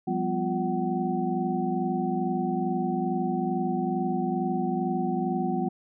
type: tone cluster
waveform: sine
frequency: 176.3 / 198.6 / 249.4 / 351.5 / 753 Hz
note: F3 / G3 / B3 / F4 / F#5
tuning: +17 / +23 / +17 / +11 / +30 cents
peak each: -31 dBFS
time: 0.07-5.69 s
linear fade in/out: 10 ms
effects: none